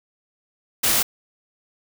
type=noise; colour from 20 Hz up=white; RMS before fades=-19 dBFS; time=0.83-1.03 s; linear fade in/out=10 ms; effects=none